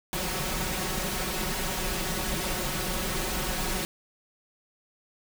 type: noise with comb filter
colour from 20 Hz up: pink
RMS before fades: -30 dBFS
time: 0.13-3.85 s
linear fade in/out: 0 ms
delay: 5.4 ms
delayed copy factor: +0.9
effects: none

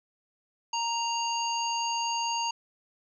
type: harmonic tone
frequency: 932.3 Hz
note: A#5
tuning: in tune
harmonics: 1 / 3 / 5 / 7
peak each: -29 / -34 / -36 / -37 dBFS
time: 0.73-2.51 s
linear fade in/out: 5 ms
effects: none

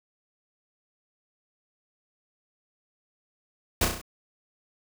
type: noise with echo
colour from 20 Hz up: pink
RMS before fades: -22 dBFS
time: 3.81-3.85 s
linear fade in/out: 5 ms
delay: 33 ms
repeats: 5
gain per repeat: -4 dB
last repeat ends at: 4.015 s
effects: none

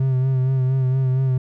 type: tone with vibrato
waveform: triangle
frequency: 130.81 Hz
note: C3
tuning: in tune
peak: -14 dBFS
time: 0-1.38 s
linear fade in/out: 5 ms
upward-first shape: sine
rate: 4.3 Hz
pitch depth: 35 cents each way
effects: none

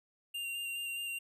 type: tone with vibrato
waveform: square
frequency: 2781 Hz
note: F7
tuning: 8 cents flat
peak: -37 dBFS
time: 0.34-1.19 s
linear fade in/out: 10 ms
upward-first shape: square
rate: 4.8 Hz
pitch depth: 12 cents each way
effects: none

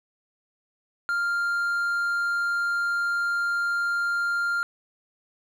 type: tone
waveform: triangle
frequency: 1396.9 Hz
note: F6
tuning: in tune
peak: -21 dBFS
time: 1.09-4.63 s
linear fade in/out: 0 ms
effects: none

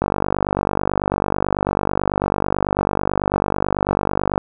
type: click train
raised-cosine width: 1 ms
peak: -3 dBFS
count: 215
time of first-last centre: 0.02-4.378 s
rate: 49.1 Hz
effects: none

